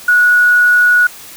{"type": "tone with quantisation", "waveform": "sine", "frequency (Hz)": 1461, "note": "F#6", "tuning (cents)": -22, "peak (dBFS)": -6, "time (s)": [0.08, 1.07], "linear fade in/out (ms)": 5, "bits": 5, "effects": ["white hiss -34 dBFS RMS until 1.36 s"]}